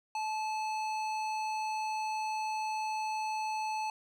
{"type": "tone with hard clipping", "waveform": "sine", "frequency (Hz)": 867, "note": "A5", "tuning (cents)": -26, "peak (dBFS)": -34, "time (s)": [0.15, 3.9], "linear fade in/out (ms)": 2, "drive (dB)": 14, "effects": []}